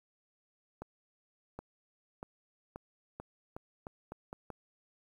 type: accelerating click train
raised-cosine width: 1 ms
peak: -28 dBFS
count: 10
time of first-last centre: 0.82-4.503 s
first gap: 770 ms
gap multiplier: 0.83
effects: 10-bit

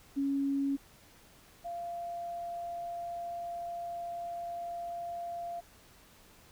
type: tone pair in turn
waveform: sine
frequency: 277.2 / 690.5 Hz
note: C#4 / F5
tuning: 0 / -20 cents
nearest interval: octave + major third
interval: 1580 cents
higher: second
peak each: -28 / -36 dBFS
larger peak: first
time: 0.16-0.77 / 1.64-5.61 s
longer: second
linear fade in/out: 20 ms
effects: pink hiss -59 dBFS RMS until 6.51 s

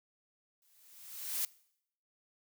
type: noise with exponential growth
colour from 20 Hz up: blue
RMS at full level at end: -32 dBFS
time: 0.62-1.45 s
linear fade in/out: 2 ms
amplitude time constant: 180 ms
effects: noise-tail reverb RT60 0.7 s tail -22 dB re dry

